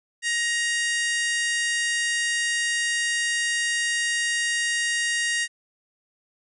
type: harmonic tone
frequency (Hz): 940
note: A#5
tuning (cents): +14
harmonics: 2 / 3 / 4 / 5 / 6 / 7 / 8 / 9 / 10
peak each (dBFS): -24 / -31 / -35 / -36 / -36 / -34 / -35 / -37 / -37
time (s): 0.22-5.48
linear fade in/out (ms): 50
effects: none